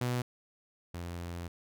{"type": "tone pair in turn", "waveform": "sawtooth", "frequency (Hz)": [123.3, 86.41], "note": ["B2", "F2"], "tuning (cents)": [-2, -18], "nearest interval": "tritone", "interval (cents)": 616, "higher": "first", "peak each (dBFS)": [-26, -34], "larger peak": "first", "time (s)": [[0.01, 0.22], [0.94, 1.48]], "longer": "second", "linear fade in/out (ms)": 5, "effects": []}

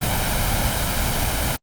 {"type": "noise with comb filter", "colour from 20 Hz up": "pink", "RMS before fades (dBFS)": -21, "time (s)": [0.01, 1.57], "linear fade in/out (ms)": 20, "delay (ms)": 1.3, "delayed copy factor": 0.55, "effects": ["Opus 32 kbps"]}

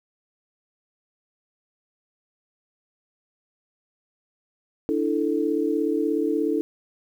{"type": "chord", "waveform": "sine", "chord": "D suspended second", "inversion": "none", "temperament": "just", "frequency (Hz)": [293.7, 330.4, 440.5], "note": ["D4", "E4", "A4"], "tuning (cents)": [0, 4, 2], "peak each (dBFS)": -25, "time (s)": [4.89, 6.61], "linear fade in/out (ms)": 0, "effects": ["9-bit"]}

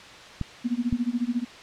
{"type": "clicks", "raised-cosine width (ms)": 5, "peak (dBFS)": -15, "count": 2, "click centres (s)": [0.413, 0.927]}
{"type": "tone with tremolo", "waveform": "sine", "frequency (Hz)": 241, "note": "B3", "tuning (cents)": -42, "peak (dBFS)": -20, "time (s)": [0.64, 1.45], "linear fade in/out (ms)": 20, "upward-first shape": "sine", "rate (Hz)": 14, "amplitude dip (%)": 95}
{"effects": ["white hiss -44 dBFS RMS until 1.62 s", "low-pass 4000 Hz 12 dB/octave"]}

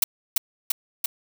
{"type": "noise with echo", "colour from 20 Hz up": "blue", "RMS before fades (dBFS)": -17, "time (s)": [0.02, 0.04], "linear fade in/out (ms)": 5, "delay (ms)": 340, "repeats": 3, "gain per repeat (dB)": -2, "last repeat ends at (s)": 1.06, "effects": []}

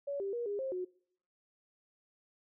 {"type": "tone with pitch steps", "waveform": "sine", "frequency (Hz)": [565, 394.5, 475.8, 407.4, 531, 365], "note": ["C#5", "G4", "A#4", "G#4", "C5", "F#4"], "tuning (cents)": [33, 11, 35, -33, 25, -24], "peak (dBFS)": -34, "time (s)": [0.07, 0.85], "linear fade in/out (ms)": 10, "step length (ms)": 130, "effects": ["noise-tail reverb RT60 0.6 s tail -23 dB re dry"]}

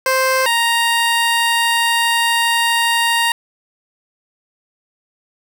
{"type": "tone pair in turn", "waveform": "15% pulse", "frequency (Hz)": [523.3, 932.4], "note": ["C5", "A#5"], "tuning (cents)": [0, 0], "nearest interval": "minor seventh", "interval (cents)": 1000, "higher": "second", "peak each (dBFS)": -7, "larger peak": "neither", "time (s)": [[0.06, 0.46], [0.46, 3.32]], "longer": "second", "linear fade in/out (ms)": 2, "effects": []}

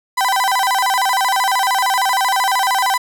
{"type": "tone with vibrato", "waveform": "35% pulse", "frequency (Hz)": 880, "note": "A5", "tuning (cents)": 0, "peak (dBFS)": -12, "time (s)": [0.17, 2.98], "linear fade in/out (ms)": 10, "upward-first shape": "square", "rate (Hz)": 13, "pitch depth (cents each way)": 220, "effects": []}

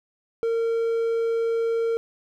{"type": "tone", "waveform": "triangle", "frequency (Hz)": 458.4, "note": "A#4", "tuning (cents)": -29, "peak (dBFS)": -19, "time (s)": [0.43, 1.97], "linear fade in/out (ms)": 0, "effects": []}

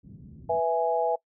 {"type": "low-pass noise", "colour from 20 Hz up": "pink", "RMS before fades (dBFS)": -44, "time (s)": [0.03, 0.6], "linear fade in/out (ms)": 10, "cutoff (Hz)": 250, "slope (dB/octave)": 24}
{"type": "chord", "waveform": "sine", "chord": "E major", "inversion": "second", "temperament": "equal", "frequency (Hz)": [493.9, 659.3, 830.6], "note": ["B4", "E5", "G#5"], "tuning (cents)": [0, 0, 0], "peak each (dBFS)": [-27, -26, -27], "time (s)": [0.49, 1.16], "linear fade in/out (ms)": 10}
{"effects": ["noise-tail reverb RT60 0.1 s tail -22 dB re dry", "high-pass 80 Hz 12 dB/octave"]}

